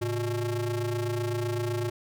square ring-modulated tone, 123.47 Hz, B2, in tune, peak -25 dBFS, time 0.01-1.9 s, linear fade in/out 10 ms, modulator 233 Hz, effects none

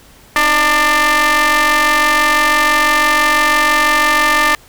sawtooth ring-modulated tone, 293.4 Hz, D4, 2 cents flat, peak -3 dBFS, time 0.36-4.55 s, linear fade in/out 0 ms, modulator 1490 Hz, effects pink hiss -44 dBFS RMS until 4.68 s

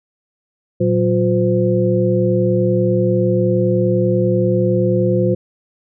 sine tone cluster, 115.8 / 186.2 / 356.3 / 513 Hz, A#2 / F#3 / F4 / C5, -11 / +11 / +35 / -34 cents, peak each -18 dBFS, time 0.8-5.35 s, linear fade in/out 10 ms, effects none

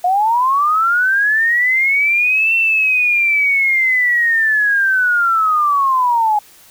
sine linear two-way sweep, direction up then down, 702 to 2705 to 825 Hz, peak -11 dBFS, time 0.04-6.39 s, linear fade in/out 5 ms, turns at 2.55 s, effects white hiss -45 dBFS RMS until 6.7 s

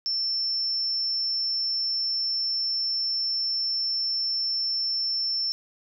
sine tone, 5370 Hz, E8, 31 cents sharp, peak -24 dBFS, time 0.06-5.52 s, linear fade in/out 0 ms, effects none

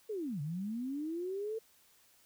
sine linear two-way sweep, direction down then up, 452.8 to 138.59 to 452.8 Hz, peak -35 dBFS, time 0.09-1.59 s, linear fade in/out 10 ms, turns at 0.41 s, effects white hiss -66 dBFS RMS until 2.25 s

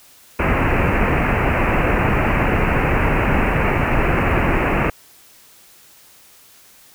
pink low-pass noise, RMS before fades -17 dBFS, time 0.39-4.9 s, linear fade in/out 5 ms, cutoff 2700 Hz, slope 96 dB/octave, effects white hiss -48 dBFS RMS until 6.94 s

